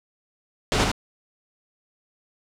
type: noise with echo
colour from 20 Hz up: pink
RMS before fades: -21 dBFS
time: 0.72-0.84 s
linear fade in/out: 0 ms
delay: 76 ms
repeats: 1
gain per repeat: -2 dB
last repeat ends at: 0.916 s
effects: low-pass 6000 Hz 12 dB/octave